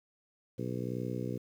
harmonic tone, 61.74 Hz, B1, in tune, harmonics 2 / 3 / 4 / 5 / 6 / 7 / 8, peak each -38 / -40 / -41 / -42 / -43 / -43 / -44 dBFS, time 0.58-1.38 s, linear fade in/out 10 ms, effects 10-bit

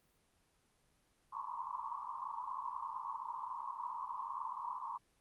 pink band-pass noise, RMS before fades -43 dBFS, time 1.32-4.98 s, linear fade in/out 10 ms, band 930 to 1100 Hz, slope 96 dB/octave, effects pink hiss -74 dBFS RMS until 5.2 s + Opus 24 kbps

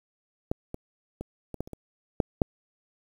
clicks, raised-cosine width 2 ms, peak -13 / -21 / -21 / -23 / -17 / -30 / -25 / -8 / -7 dBFS, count 9, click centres 0.515 / 0.744 / 1.21 / 1.543 / 1.606 / 1.675 / 1.733 / 2.202 / 2.418 s, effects 8-bit

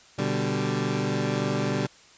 20% pulse chord, G major, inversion first, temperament equal, 123.47 / 146.83 / 196 Hz, B2 / D3 / G3, 0 / 0 / 0 cents, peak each -24 dBFS, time 0.18-1.87 s, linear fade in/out 10 ms, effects white hiss -53 dBFS RMS until 2.17 s + resampled to 16000 Hz

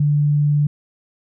sine tone, 146.83 Hz, D3, in tune, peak -13 dBFS, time 0-0.67 s, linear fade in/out 5 ms, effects none

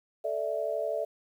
sine chord, A suspended fourth, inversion none, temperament equal, 440 / 587.3 / 659.3 Hz, A4 / D5 / E5, 0 / 0 / 0 cents, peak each -35 / -32 / -32 dBFS, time 0.24-1.05 s, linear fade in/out 10 ms, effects 10-bit

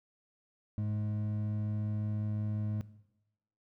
triangle tone pair together, 105.73 / 211.3 Hz, G#2 / G#3, +31 / +30 cents, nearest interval octave, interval 1199 cents, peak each -30 / -36 dBFS, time 0.78-2.81 s, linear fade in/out 0 ms, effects noise-tail reverb RT60 0.9 s tail -17 dB re dry

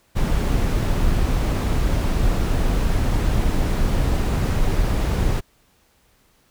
brown noise, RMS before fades -19 dBFS, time 0.15-5.41 s, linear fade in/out 20 ms, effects pink hiss -60 dBFS RMS until 6.5 s

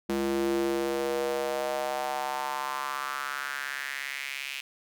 square tone with high-pass filter sweep, 68.6 Hz, C#2, 17 cents flat, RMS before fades -31 dBFS, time 0.09-4.61 s, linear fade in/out 5 ms, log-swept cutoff 270 to 2600 Hz, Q 3.7, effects none

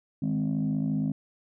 sine chord, Ab major, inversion second, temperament equal with one note detuned, 155.56 / 206.9 / 261.6 Hz, Eb3 / Ab3 / C4, 0 / -6 / 0 cents, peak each -28 dBFS, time 0.22-1.12 s, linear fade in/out 5 ms, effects tanh soft clip ceiling -20 dBFS

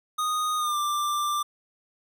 square tone with pitch glide, 1240 to 1182.6 Hz, D#6 to D6, -6 to +12 cents, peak -25 dBFS, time 0.18-1.43 s, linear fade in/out 10 ms, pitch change -82 cents, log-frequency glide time 0.57-0.77 s, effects none

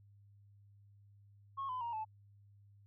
sine tone with pitch steps, 1091 / 1012.1 / 938.9 / 870.9 Hz, C#6 / B5 / A#5 / A5, -28 / +42 / +12 / -18 cents, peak -36 dBFS, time 1.57-2.05 s, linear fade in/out 20 ms, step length 120 ms, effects tanh soft clip ceiling -34 dBFS + added 101 Hz sine -60 dBFS peak until 2.86 s

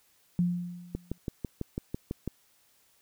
sine tone with exponential decay, 176 Hz, F3, 14 cents sharp, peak -21 dBFS, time 0.39-1.18 s, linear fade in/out 0 ms, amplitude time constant 170 ms
click train, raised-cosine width 3 ms, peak -19 dBFS, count 9, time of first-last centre 0.95-2.277 s, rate 6.03 Hz
effects white hiss -66 dBFS RMS until 3.01 s

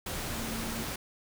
sine tone in noise, 225.9 Hz, A3, 46 cents sharp, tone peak -39 dBFS, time 0.32-0.83 s, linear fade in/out 5 ms, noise pink, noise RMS -36 dBFS, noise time 0.06-0.96 s, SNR -6 dB, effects none

